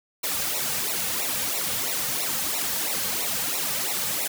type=noise with flanger; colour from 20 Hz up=white; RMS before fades=-27 dBFS; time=0.23-4.28 s; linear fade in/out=10 ms; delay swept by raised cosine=0.61 to 3.01 ms; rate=3 Hz; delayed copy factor=-1; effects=none